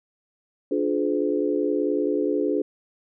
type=chord; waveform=sine; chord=D diminished seventh; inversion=none; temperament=just; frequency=293.7 / 352.4 / 422.9 / 507.5 Hz; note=D4 / F4 / Ab4 / Cb5; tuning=0 / +16 / +31 / +47 cents; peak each=-25 / -27 / -25 / -29 dBFS; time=0.71-2.62 s; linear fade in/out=5 ms; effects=none